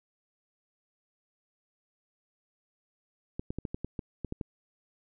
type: clicks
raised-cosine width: 3 ms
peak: -21 dBFS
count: 10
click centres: 3.395 / 3.505 / 3.586 / 3.652 / 3.745 / 3.846 / 3.992 / 4.247 / 4.324 / 4.412 s
effects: none